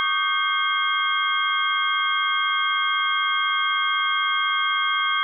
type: tone cluster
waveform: sine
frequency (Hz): 1126 / 1222 / 1556 / 2137 / 3246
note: C#6 / D#6 / G6 / C7 / G#7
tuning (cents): +27 / -32 / -13 / +36 / -40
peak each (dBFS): -26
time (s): 0-5.23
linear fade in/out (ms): 0
effects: none